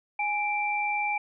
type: tone pair together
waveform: sine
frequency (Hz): 830.6 / 2349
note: G#5 / D7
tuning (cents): 0 / 0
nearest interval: octave + tritone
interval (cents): 1800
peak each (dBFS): -28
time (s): 0.19-1.18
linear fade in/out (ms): 5
effects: none